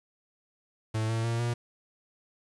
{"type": "tone with pitch steps", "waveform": "45% pulse", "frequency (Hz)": [110, 112.96, 116, 119.13], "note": ["A2", "A2", "A#2", "A#2"], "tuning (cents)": [0, 46, -8, 38], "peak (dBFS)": -27, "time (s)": [0.94, 1.54], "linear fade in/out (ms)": 10, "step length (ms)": 150, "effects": ["resampled to 24000 Hz", "9-bit"]}